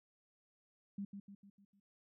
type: tone with echo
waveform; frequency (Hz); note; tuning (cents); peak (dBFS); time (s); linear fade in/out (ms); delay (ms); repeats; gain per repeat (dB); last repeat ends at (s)
sine; 199.9; G3; +34; -39; 0.98-1.05; 5; 150; 5; -6; 1.8
effects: none